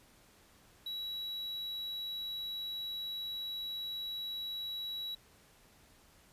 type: tone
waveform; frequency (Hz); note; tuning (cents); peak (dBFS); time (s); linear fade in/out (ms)
triangle; 3900; B7; -23; -36; 0.86-5.15; 5
effects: pink hiss -63 dBFS RMS until 6.32 s + resampled to 32000 Hz